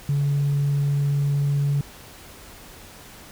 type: tone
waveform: sine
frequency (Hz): 142.3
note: C#3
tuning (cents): +46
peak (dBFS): -17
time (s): 0.09-1.81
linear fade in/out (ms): 2
effects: tanh soft clip ceiling -16 dBFS + pink hiss -44 dBFS RMS until 3.31 s